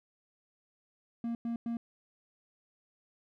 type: tone bursts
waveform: triangle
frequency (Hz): 233.1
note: A#3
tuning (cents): 0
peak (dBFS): -30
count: 3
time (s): 1.24-1.77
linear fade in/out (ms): 2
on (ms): 110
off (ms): 100
effects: none